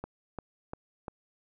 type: click train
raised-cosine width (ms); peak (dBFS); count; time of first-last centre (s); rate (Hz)
1; -23; 4; 0.04-1.082; 2.88
effects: none